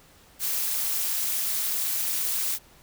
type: noise with amplitude modulation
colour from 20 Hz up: blue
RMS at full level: -24 dBFS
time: 0.39-2.59 s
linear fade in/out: 50 ms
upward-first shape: sine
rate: 272 Hz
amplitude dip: 70%
effects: pink hiss -55 dBFS RMS until 2.82 s